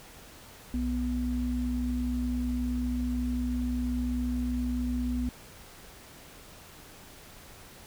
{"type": "tone pair together", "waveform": "sine", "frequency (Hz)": [61.73, 246.9], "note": ["B1", "B3"], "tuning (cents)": [0, 0], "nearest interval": "2 octaves", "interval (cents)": 2400, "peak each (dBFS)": [-31, -29], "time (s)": [0.74, 5.29], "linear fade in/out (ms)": 0, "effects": ["pink hiss -50 dBFS RMS until 7.86 s"]}